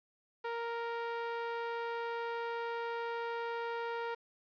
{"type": "tone with band-pass filter", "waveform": "sawtooth", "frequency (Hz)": 466.2, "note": "A#4", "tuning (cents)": 0, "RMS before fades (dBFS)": -38, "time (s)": [0.44, 4.15], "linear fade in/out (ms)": 10, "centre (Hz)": 1000, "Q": 0.81, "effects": ["resampled to 11025 Hz", "10-bit"]}